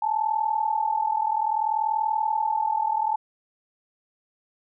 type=tone pair together; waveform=sine; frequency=849 / 889.6 Hz; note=G#5 / A5; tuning=+38 / +19 cents; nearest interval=minor second; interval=81 cents; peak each=-25 / -24 dBFS; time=0.02-3.16 s; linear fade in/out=5 ms; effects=none